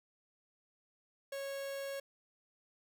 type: tone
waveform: 45% pulse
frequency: 551 Hz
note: C#5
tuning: 11 cents flat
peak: -39 dBFS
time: 1.32-2 s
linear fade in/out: 5 ms
effects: none